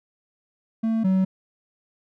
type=tone pair in turn; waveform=triangle; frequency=224.1 / 188.87 Hz; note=A3 / F#3; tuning=+32 / +36 cents; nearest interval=minor third; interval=296 cents; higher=first; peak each=-18 / -15 dBFS; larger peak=second; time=0.83-1.04 / 1.04-1.25 s; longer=neither; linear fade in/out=10 ms; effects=none